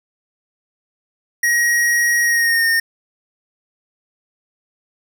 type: tone with pitch glide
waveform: square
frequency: 1893 to 1830.6 Hz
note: A#6 to A#6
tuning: +26 to -32 cents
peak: -14 dBFS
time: 1.43-2.8 s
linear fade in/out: 5 ms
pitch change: -58 cents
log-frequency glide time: 2.22-2.67 s
effects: none